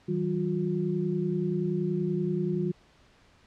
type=tone cluster; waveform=sine; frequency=159 / 189.5 / 357.6 Hz; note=D#3 / F#3 / F4; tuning=+38 / +42 / +41 cents; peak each=-30 dBFS; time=0.08-2.72 s; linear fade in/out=10 ms; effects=pink hiss -60 dBFS RMS until 3.46 s + low-pass 5000 Hz 12 dB/octave